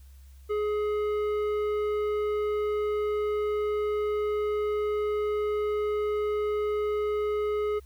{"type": "tone with tanh clipping", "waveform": "sine", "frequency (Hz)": 420, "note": "G#4", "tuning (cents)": 19, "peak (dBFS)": -27, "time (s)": [0.49, 7.8], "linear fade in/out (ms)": 20, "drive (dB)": 11, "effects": ["added 67 Hz sine -47 dBFS peak until 7.85 s", "white hiss -64 dBFS RMS until 7.85 s"]}